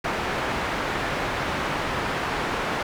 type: low-pass noise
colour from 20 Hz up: white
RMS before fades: -27 dBFS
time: 0.04-2.83 s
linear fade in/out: 5 ms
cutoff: 1600 Hz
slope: 12 dB/octave
effects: none